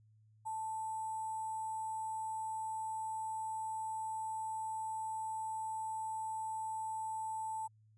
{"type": "tone with sample-and-hold", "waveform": "sine", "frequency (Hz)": 880, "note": "A5", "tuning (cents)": 0, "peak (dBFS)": -37, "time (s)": [0.45, 7.68], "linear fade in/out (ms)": 20, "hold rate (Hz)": 8820, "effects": ["added 108 Hz sine -63 dBFS peak until 7.97 s", "resampled to 22050 Hz"]}